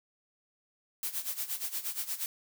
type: noise with tremolo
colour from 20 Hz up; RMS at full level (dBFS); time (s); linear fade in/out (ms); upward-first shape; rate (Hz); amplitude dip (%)
blue; -33; 1.03-2.26; 0; sine; 8.5; 80
effects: none